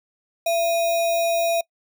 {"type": "tone with sample-and-hold", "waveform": "sine", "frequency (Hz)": 673, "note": "E5", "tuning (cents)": 36, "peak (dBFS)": -18, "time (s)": [0.46, 1.61], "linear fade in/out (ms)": 5, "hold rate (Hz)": 3150, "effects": ["noise-tail reverb RT60 0.1 s tail -24 dB re dry"]}